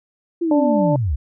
sine linear sweep, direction down, 348 to 58.7 Hz, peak -17 dBFS, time 0.41-1.16 s, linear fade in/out 10 ms
harmonic tone, 293.7 Hz, D4, in tune, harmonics 1 / 2 / 3, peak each -20 / -18 / -24 dBFS, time 0.51-0.96 s, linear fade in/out 2 ms
effects none

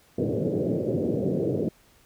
white band-pass noise, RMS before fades -26 dBFS, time 0.18-1.69 s, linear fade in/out 5 ms, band 100 to 530 Hz, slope 48 dB/octave, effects pink hiss -59 dBFS RMS until 2.05 s

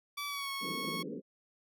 15% pulse tone with pitch glide, 1152 to 1100.6 Hz, D6 to C#6, -34 to -13 cents, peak -30 dBFS, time 0.17-1.03 s, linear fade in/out 10 ms, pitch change -79 cents, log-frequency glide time 0.27-0.5 s
pink band-pass noise, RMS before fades -41 dBFS, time 0.6-1.22 s, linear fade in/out 50 ms, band 160 to 520 Hz, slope 96 dB/octave
effects none

